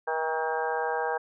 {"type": "harmonic tone with a mistuned harmonic", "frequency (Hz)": 159.8, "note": "D#3", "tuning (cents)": 47, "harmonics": [3, 4, 5, 6, 7, 8, 9, 10], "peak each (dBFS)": [-31, -36, -31, -34, -40, -42, -45, -34], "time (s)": [0.07, 1.18], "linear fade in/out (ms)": 10, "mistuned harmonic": 6, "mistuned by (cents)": -26, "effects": []}